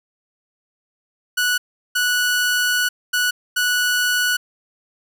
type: tone bursts at uneven times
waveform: sawtooth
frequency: 1474 Hz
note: F#6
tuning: 7 cents flat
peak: -13 dBFS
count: 4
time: 1.37-1.58 / 1.95-2.89 / 3.13-3.31 / 3.56-4.37 s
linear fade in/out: 10 ms
effects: none